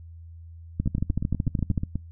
two click trains, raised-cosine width 5 ms, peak -12 / -15 dBFS, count 14 / 10, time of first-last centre 0.8-1.777 / 0.86-1.956 s, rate 13.3 / 8.21 Hz, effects noise-tail reverb RT60 0.2 s tail -25 dB re dry + added 83 Hz sine -41 dBFS peak until 2.11 s

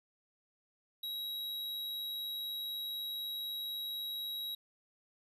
square tone, 3852 Hz, B7, 44 cents flat, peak -38 dBFS, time 1.03-4.55 s, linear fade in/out 5 ms, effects resampled to 32000 Hz + 13-bit

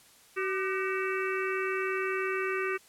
harmonic tone with a mistuned harmonic, 379.1 Hz, F#4, 42 cents sharp, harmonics 1 / 3 / 4 / 5 / 6 / 7, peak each -31 / -36 / -37 / -38 / -39 / -39 dBFS, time 0.36-2.78 s, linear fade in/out 20 ms, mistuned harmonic 3, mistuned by +88 cents, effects white hiss -58 dBFS RMS until 2.88 s + low-pass 12000 Hz 12 dB/octave

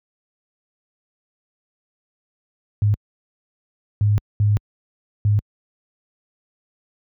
sine tone bursts at uneven times, 103.83 Hz, G#2, in tune, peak -13 dBFS, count 4, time 2.82-2.94 / 4.01-4.18 / 4.4-4.57 / 5.25-5.39 s, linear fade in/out 0 ms, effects high-pass 60 Hz 12 dB/octave

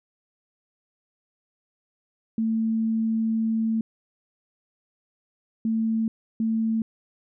sine tone bursts at uneven times, 223.4 Hz, A3, 27 cents sharp, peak -21 dBFS, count 3, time 2.38-3.81 / 5.65-6.08 / 6.4-6.82 s, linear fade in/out 2 ms, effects none

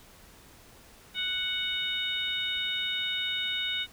harmonic tone, 740 Hz, F#5, in tune, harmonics 2 / 3 / 4 / 5, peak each -38 / -36 / -34 / -31 dBFS, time 1.14-3.87 s, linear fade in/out 50 ms, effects pink hiss -54 dBFS RMS until 3.92 s

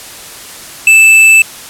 sine tone with hard clipping, 2637 Hz, E7, in tune, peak -3 dBFS, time 0.87-1.42 s, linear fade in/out 2 ms, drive 11 dB, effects white hiss -29 dBFS RMS until 1.69 s + low-pass 12000 Hz 12 dB/octave

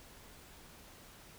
silence, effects pink hiss -56 dBFS RMS until 1.38 s

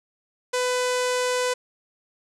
sawtooth tone with low-pass filter, 500 Hz, B4, 21 cents sharp, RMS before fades -24 dBFS, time 0.53-1.54 s, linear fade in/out 10 ms, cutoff 8200 Hz, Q 1.5, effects none

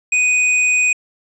square tone, 2489 Hz, D#7, in tune, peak -13 dBFS, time 0.12-0.93 s, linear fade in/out 5 ms, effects resampled to 22050 Hz + 9-bit

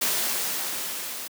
white noise with level ramp, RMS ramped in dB -24 to -35 dBFS, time 0.01-1.28 s, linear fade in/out 10 ms, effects high-pass 200 Hz 12 dB/octave

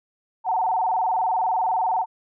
sine tone with vibrato, 818 Hz, G#5, 26 cents flat, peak -19 dBFS, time 0.44-2.06 s, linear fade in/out 50 ms, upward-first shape square, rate 20 Hz, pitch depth 170 cents each way, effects none

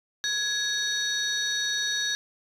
sine tone cluster, 1674 / 3766 / 4397 / 5880 Hz, G#6 / A#7 / C#8 / F#8, +13 / +17 / -15 / -12 cents, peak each -28 / -28 / -33 / -32 dBFS, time 0.24-2.15 s, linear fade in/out 0 ms, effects tanh soft clip ceiling -19 dBFS + 10-bit

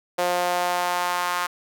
sawtooth tone with high-pass filter sweep, 177.5 Hz, F3, 28 cents sharp, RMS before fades -24 dBFS, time 0.18-1.47 s, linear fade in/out 10 ms, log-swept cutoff 570 to 1100 Hz, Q 2.4, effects none

